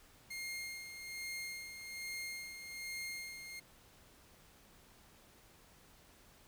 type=tone with tremolo; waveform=sawtooth; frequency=2129 Hz; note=C7; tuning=30 cents sharp; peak=-37 dBFS; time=0.3-3.6 s; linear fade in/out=10 ms; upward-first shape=sine; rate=1.2 Hz; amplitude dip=55%; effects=pink hiss -63 dBFS RMS until 6.47 s